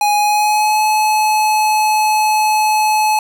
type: tone with pitch glide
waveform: square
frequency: 830.6 to 857.4 Hz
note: G#5 to A5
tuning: 0 to -45 cents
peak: -12 dBFS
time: 0.01-3.19 s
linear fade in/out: 2 ms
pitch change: +55 cents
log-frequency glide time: 0.14-0.82 s
effects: none